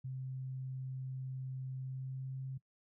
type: tone with pitch glide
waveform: sine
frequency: 130.81 to 132.48 Hz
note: C3 to C3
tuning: 0 to +22 cents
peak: -39 dBFS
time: 0.04-2.58 s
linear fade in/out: 10 ms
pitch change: +22 cents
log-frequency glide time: 1.78-2.45 s
effects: noise-tail reverb RT60 0.1 s tail -19 dB re dry